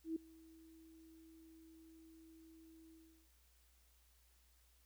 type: tone with ADSR envelope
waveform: sine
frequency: 324 Hz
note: E4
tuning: 30 cents flat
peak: -36 dBFS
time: 0.04-3.29 s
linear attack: 120 ms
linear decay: 5 ms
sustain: -23 dB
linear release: 370 ms
effects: added 60 Hz sine -70 dBFS peak until 4.85 s + white hiss -74 dBFS RMS until 4.85 s